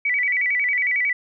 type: tone with vibrato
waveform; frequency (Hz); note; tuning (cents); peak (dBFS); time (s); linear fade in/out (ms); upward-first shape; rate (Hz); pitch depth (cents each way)
sine; 2119; C7; +21; -18; 0.05-1.13; 5; square; 11; 120
effects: none